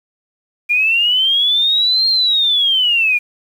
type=linear two-way sweep; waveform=sine; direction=up then down; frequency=2390 to 4231 to 2390 Hz; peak=-11 dBFS; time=0.69-3.19 s; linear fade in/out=20 ms; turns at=2.08 s; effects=7-bit